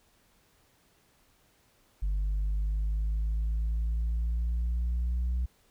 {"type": "linear sweep", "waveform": "sine", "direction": "up", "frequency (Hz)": [49, 61.74], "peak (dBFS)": -24, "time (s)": [2.02, 5.46], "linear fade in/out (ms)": 10, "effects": ["tanh soft clip ceiling -25 dBFS", "pink hiss -66 dBFS RMS until 5.7 s"]}